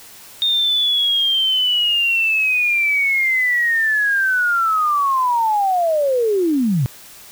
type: linear sweep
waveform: sine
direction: down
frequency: 3673 to 116.54 Hz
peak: -14 dBFS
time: 0.42-6.86 s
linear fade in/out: 0 ms
effects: white hiss -41 dBFS RMS until 7.31 s